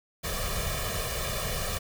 pink noise with comb filter, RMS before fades -31 dBFS, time 0.23-1.79 s, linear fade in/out 20 ms, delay 1.7 ms, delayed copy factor +0.9, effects none

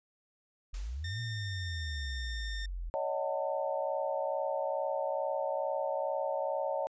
sine exponential two-way sweep, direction up then down, 40.37 to 118 to 40.61 Hz, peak -35 dBFS, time 0.73-2.9 s, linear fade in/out 10 ms, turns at 1.2 s
white noise with exponential decay, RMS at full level -49 dBFS, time 0.74-1.48 s, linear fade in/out 2 ms, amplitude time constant 160 ms
20% pulse tone, 1814 Hz, A#6, 48 cents flat, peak -35 dBFS, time 1.04-2.66 s, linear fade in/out 5 ms
sine chord, D# half-diminished seventh, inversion third, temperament just, 560 / 622.3 / 746.7 / 896 Hz, C#5 / D#5 / F#5 / A5, +18 / 0 / +16 / +31 cents, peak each -34 / -35 / -40 / -38 dBFS, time 2.94-6.87 s, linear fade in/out 0 ms
effects resampled to 16000 Hz

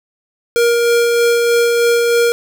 square tone with tremolo, 471.2 Hz, A#4, 19 cents sharp, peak -10 dBFS, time 0.56-2.32 s, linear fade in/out 0 ms, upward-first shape sine, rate 3.2 Hz, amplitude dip 25%, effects none

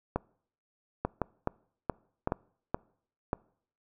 two click trains, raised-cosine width 1 ms, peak -14 / -14 dBFS, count 5 / 4, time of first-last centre 1.05-2.745 / 0.16-3.331 s, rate 2.36 / 0.946 Hz, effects noise-tail reverb RT60 0.6 s tail -25 dB re dry

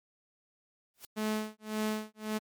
white noise with exponential growth, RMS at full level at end -43 dBFS, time 0.94-1.05 s, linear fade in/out 1 ms, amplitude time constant 23 ms
sawtooth tone with tremolo, 215.4 Hz, A3, 37 cents flat, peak -25 dBFS, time 1.16-2.39 s, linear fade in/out 20 ms, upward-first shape sine, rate 1.8 Hz, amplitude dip 100%
effects MP3 96 kbps

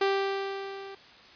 sawtooth tone with level ramp, 392 Hz, G4, in tune, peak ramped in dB -18 to -37 dBFS, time 0.01-0.95 s, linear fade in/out 5 ms, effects white hiss -52 dBFS RMS until 1.35 s + resampled to 11025 Hz

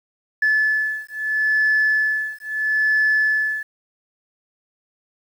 sine beating tone pair, 1730 / 1730.76 Hz, A6 / A6, -30 / -29 cents, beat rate 0.76 Hz, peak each -19 dBFS, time 0.42-3.63 s, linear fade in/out 5 ms, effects tanh soft clip ceiling -11 dBFS + 8-bit

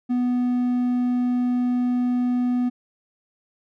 triangle tone, 246.9 Hz, B3, in tune, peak -17 dBFS, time 0.09-2.7 s, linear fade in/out 20 ms, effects none

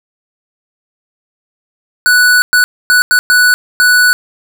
square tone bursts at uneven times, 1480 Hz, F#6, in tune, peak -6 dBFS, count 6, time 2.06-2.42 / 2.53-2.64 / 2.9-3.02 / 3.11-3.19 / 3.3-3.54 / 3.8-4.13 s, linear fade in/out 0 ms, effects 8-bit

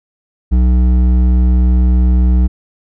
sine tone with hard clipping, 61.74 Hz, B1, in tune, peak -9 dBFS, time 0.51-2.48 s, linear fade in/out 20 ms, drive 9 dB, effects none

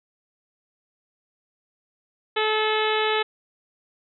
harmonic tone with a mistuned harmonic, 432.5 Hz, A4, 30 cents flat, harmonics 1 / 2 / 3 / 4 / 5 / 6 / 7 / 8 / 9, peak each -24 / -27 / -29 / -30 / -31 / -32 / -32 / -33 / -34 dBFS, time 2.36-3.23 s, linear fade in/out 10 ms, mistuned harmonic 9, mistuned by -18 cents, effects none

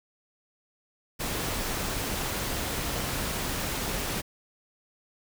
pink noise, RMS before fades -31 dBFS, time 1.19-4.22 s, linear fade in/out 20 ms, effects none

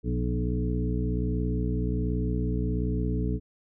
harmonic tone with a mistuned harmonic, 61.3 Hz, B1, 12 cents flat, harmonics 1 / 2 / 3 / 4 / 5 / 7, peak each -28 / -31 / -33 / -34 / -35 / -36 dBFS, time 0.03-3.4 s, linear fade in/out 50 ms, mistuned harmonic 3, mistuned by -41 cents, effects none

